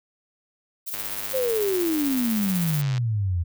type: noise with tremolo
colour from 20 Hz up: violet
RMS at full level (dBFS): -29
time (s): 0.86-2.82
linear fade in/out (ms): 20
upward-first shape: triangle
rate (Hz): 16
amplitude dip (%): 55
type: click train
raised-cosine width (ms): 0.2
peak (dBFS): -18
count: 209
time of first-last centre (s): 0.94-2.979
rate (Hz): 102
type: exponential sweep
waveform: sine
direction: down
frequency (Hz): 539 to 82.41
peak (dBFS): -21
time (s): 1.33-3.44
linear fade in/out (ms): 20
effects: none